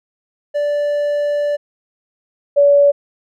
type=tone pair in turn; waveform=triangle / sine; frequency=584 / 571 Hz; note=D5 / D5; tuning=-10 / -49 cents; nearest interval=unison; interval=39 cents; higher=first; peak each=-13 / -7 dBFS; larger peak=second; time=0.54-1.57 / 2.56-2.92 s; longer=first; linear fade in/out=20 ms; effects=none